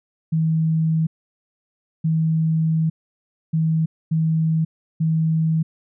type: tone bursts at uneven times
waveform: sine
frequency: 160.3 Hz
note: E3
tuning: 48 cents flat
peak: -16 dBFS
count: 5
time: 0.32-1.07 / 2.04-2.9 / 3.53-3.86 / 4.11-4.65 / 5-5.63 s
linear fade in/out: 10 ms
effects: none